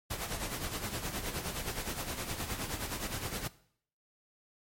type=noise with tremolo; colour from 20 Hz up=pink; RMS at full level=-35 dBFS; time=0.1-3.48 s; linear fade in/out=10 ms; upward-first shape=sine; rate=9.6 Hz; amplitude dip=60%; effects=noise-tail reverb RT60 0.6 s tail -18 dB re dry + MP3 64 kbps